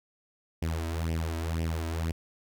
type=tone with flanger; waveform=sawtooth; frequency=81.7 Hz; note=E2; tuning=15 cents flat; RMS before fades=-31 dBFS; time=0.62-2.12 s; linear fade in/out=5 ms; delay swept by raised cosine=0.36 to 3.16 ms; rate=2 Hz; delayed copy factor=+0.75; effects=none